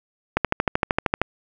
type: click train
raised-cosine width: 0.5 ms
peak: -3 dBFS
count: 12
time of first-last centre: 0.37-1.216 s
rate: 13 Hz
effects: none